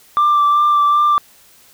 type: tone with vibrato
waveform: sine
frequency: 1178 Hz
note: D6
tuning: 5 cents sharp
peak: -8 dBFS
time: 0.17-1.18 s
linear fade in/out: 0 ms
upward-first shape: sine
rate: 2.6 Hz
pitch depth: 17 cents each way
effects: tanh soft clip ceiling -8 dBFS + white hiss -48 dBFS RMS until 1.73 s